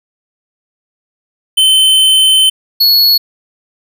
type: tone pair in turn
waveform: square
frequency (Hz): 3070 / 4370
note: G7 / C#8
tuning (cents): -37 / -26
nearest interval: tritone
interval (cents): 611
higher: second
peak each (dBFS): -6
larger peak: neither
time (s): 1.57-2.5 / 2.8-3.18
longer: first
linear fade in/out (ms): 10
effects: none